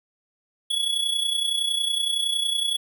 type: tone with amplitude modulation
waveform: square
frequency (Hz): 3377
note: G#7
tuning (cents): +28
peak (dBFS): -20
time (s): 0.7-2.77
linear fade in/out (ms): 10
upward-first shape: sine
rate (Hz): 30.8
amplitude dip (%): 60
effects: none